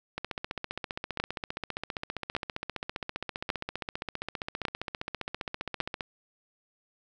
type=two click trains; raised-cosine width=0.3 ms; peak=-11 / -17 dBFS; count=5 / 89; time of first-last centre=1.2-5.803 / 0.18-6.008 s; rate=0.869 / 15.1 Hz; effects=none